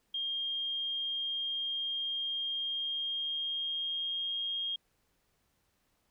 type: tone with pitch glide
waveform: sine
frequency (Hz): 3218 to 3242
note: G7 to G#7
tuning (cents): +45 to -42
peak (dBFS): -32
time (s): 0.14-4.76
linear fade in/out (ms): 5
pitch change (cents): +13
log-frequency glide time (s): 2.52-4.55
effects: pink hiss -75 dBFS RMS until 6.1 s